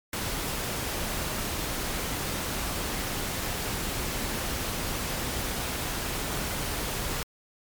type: noise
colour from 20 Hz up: pink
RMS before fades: -31 dBFS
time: 0.13-7.23 s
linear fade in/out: 2 ms
effects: MP3 96 kbps